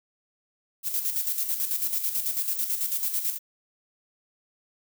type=noise with tremolo; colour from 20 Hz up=violet; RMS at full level=-26 dBFS; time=0.83-3.39 s; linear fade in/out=50 ms; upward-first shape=square; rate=9.1 Hz; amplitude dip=55%; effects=none